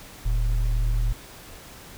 sine tone pair together, 41 / 114.3 Hz, E1 / A#2, -9 / -34 cents, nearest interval octave + tritone, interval 1775 cents, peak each -20 / -29 dBFS, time 0.25-1.13 s, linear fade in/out 10 ms, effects pink hiss -44 dBFS RMS until 1.97 s

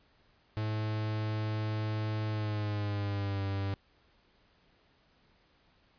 45% pulse tone with pitch glide, 108 to 98.47 Hz, A2 to G2, -32 to +8 cents, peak -31 dBFS, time 0.57-3.74 s, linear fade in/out 0 ms, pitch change -160 cents, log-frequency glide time 2.27-3.42 s, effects pink hiss -67 dBFS RMS until 5.98 s + resampled to 11025 Hz

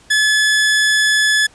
sawtooth tone, 1717 Hz, A6, 43 cents flat, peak -8 dBFS, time 0.1-1.47 s, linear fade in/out 10 ms, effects pink hiss -48 dBFS RMS until 1.54 s + resampled to 22050 Hz

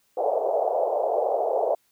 white band-pass noise, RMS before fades -24 dBFS, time 0.17-1.75 s, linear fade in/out 5 ms, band 450 to 750 Hz, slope 48 dB/octave, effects white hiss -67 dBFS RMS until 1.91 s

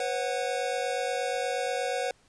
square chord, B suspended second, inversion none, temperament equal with one note detuned, 493.9 / 542.3 / 740 Hz, B4 / C#5 / F#5, 0 / -38 / 0 cents, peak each -33 dBFS, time 0-2.11 s, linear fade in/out 2 ms, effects pink hiss -63 dBFS RMS until 2.28 s + resampled to 22050 Hz

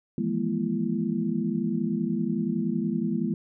sine tone cluster, 162.3 / 173.1 / 208 / 238.6 / 336.4 Hz, E3 / F3 / G#3 / A#3 / E4, -27 / -15 / +3 / +41 / +35 cents, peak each -34 / -33 / -28 / -29 / -33 dBFS, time 0.18-3.34 s, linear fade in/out 2 ms, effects none

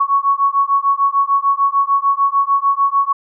sine beating tone pair, 1108.7 / 1115.4 Hz, C#6 / C#6, 0 / +10 cents, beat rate 6.7 Hz, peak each -15 dBFS, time 0-3.13 s, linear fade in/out 10 ms, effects none

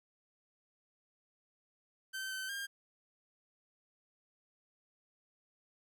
sawtooth tone with pitch steps, 1545 / 1534 / 1606 Hz, G6 / G6 / G6, -26 / -38 / +41 cents, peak -35 dBFS, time 2.13-2.67 s, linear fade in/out 20 ms, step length 180 ms, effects none

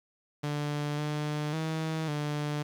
sawtooth tone with pitch steps, 147.2 / 149.8 / 159.3 / 148.2 Hz, D3 / D3 / D#3 / D3, +4 / +35 / +41 / +16 cents, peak -26 dBFS, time 0.43-2.63 s, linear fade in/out 10 ms, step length 550 ms, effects low-pass 7000 Hz 12 dB/octave + 9-bit

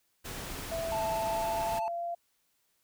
pink noise, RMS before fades -40 dBFS, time 0.24-1.8 s, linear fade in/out 20 ms
sine tone with pitch glide, 661 to 687.9 Hz, E5 to F5, +5 to -26 cents, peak -32 dBFS, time 0.71-2.15 s, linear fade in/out 10 ms, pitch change +69 cents, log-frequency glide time 1.1-2.03 s
triangle tone with vibrato, 880 Hz, A5, in tune, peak -30 dBFS, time 0.92-1.88 s, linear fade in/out 0 ms, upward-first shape triangle, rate 20 Hz, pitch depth 45 cents each way
effects white hiss -74 dBFS RMS until 2.83 s

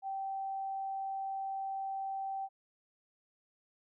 sine tone, 777 Hz, G5, 16 cents flat, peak -35 dBFS, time 0.02-2.49 s, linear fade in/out 50 ms, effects none

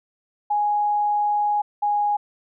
sine tone pair in turn, 830.6 / 826.7 Hz, G#5 / G#5, 0 / -8 cents, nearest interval unison, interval 8 cents, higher first, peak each -18 dBFS, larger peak neither, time 0.5-1.62 / 1.82-2.17 s, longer first, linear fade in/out 10 ms, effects none

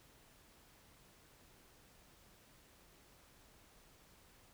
silence, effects pink hiss -65 dBFS RMS until 4.53 s

